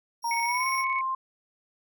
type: tone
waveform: sawtooth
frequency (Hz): 5588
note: F8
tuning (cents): 0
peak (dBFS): -32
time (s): 0.22-0.85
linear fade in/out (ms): 50
type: tone with pitch glide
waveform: sine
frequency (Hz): 932.3 to 1052.5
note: A#5 to C6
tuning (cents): 0 to +10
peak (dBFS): -26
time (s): 0.24-1.15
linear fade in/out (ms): 5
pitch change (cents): +210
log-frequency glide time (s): 0.44-0.67
type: tone with tremolo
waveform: sine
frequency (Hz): 2217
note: C#7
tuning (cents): 0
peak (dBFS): -27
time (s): 0.31-1.01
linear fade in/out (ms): 2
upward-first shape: square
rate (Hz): 17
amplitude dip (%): 40
effects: none